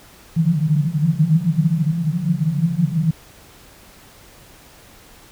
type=band-pass noise; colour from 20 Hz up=pink; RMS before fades=-18 dBFS; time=0.36-3.11 s; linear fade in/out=5 ms; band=150 to 170 Hz; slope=96 dB/octave; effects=pink hiss -46 dBFS RMS until 5.31 s